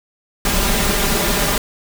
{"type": "noise with comb filter", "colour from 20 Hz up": "pink", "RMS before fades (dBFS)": -17, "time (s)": [0.45, 1.58], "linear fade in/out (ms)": 2, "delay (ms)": 5, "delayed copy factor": 0.7, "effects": []}